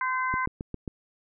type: harmonic tone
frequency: 514 Hz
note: C5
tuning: 31 cents flat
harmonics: 2 / 3 / 4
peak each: -27 / -31 / -33 dBFS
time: 0.01-0.46 s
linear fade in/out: 2 ms
type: click train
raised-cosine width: 3 ms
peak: -20 dBFS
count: 5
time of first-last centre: 0.34-0.878 s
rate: 7.44 Hz
effects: none